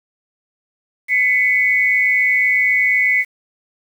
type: tone pair together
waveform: sine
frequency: 2009 / 2217 Hz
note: B6 / C#7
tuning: +29 / 0 cents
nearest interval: major second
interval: 171 cents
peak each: -15 dBFS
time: 1.08-3.25 s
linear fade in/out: 50 ms
effects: 7-bit